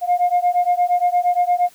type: beating tone pair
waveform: sine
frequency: 707 / 715.6 Hz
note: F5 / F5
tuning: +21 / +42 cents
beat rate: 8.6 Hz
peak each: -16 dBFS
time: 0.01-1.7 s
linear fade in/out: 50 ms
effects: tanh soft clip ceiling -10 dBFS + white hiss -50 dBFS RMS until 1.74 s